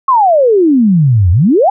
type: exponential two-way sweep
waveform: sine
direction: down then up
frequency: 1108.7 to 82.41 to 853 Hz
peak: -5 dBFS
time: 0.08-1.7 s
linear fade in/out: 5 ms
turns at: 1.31 s
effects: none